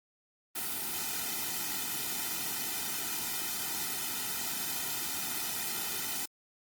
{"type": "noise with comb filter", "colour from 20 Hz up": "white", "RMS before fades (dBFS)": -35, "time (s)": [0.55, 6.26], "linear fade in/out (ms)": 10, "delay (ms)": 1.8, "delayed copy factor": -0.95, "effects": ["Opus 32 kbps"]}